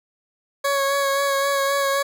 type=tone with vibrato; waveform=20% pulse; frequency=555 Hz; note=C#5; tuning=2 cents sharp; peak=-14 dBFS; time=0.64-2.03 s; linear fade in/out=10 ms; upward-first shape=sine; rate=3.8 Hz; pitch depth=20 cents each way; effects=none